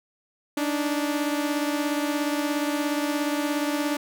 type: beating tone pair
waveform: sawtooth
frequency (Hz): 290.4 / 307.4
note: D4 / D#4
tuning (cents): -19 / -21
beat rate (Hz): 17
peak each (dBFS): -21 / -26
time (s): 0.57-3.97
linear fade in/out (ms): 5
effects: none